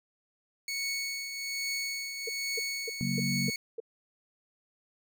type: tone with tremolo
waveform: 20% pulse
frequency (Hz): 2217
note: C#7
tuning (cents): 0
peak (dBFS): -25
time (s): 0.68-3.56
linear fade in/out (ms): 2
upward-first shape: triangle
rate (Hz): 1.2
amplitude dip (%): 55
type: tone bursts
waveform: sine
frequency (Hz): 456.5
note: A#4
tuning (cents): -36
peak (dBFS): -33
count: 6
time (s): 2.27-3.802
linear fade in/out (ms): 5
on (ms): 22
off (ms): 280
type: chord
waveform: sine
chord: F# major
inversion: second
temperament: equal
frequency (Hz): 138.59 / 185 / 233.1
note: C#3 / F#3 / A#3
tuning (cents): 0 / 0 / 0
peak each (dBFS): -33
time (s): 3.01-3.5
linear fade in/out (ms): 0
effects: none